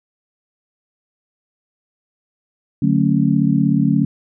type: chord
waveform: sine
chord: D major seventh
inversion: none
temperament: just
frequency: 146.83 / 183.54 / 220.2 / 275.3 Hz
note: D3 / F#3 / A3 / C#4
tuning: 0 / -14 / +2 / -12 cents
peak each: -18 dBFS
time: 2.82-4.05 s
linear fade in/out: 5 ms
effects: none